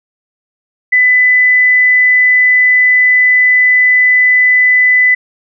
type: tone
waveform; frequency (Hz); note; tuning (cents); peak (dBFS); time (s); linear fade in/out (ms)
sine; 2000; B6; +21; -5; 0.92-5.15; 10
effects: none